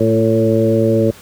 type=harmonic tone with a mistuned harmonic; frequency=111.8 Hz; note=A2; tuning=28 cents sharp; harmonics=1 / 2 / 3 / 4 / 5; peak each=-17 / -17 / -17 / -17 / -17 dBFS; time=0-1.11 s; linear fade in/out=5 ms; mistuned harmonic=3; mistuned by=+19 cents; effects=pink hiss -40 dBFS RMS until 1.21 s + high-pass 60 Hz 12 dB/octave